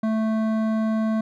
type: tone with hard clipping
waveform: sine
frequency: 220 Hz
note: A3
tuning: in tune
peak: -22 dBFS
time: 0.03-1.21 s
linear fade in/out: 5 ms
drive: 12 dB
effects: none